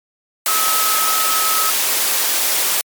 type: tone in noise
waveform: sine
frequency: 1287 Hz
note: E6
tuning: 42 cents flat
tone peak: -19 dBFS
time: 0.48-1.7 s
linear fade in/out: 0 ms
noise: white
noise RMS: -17 dBFS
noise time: 0.46-2.81 s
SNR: -5 dB
effects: high-pass 400 Hz 12 dB/octave + MP3 96 kbps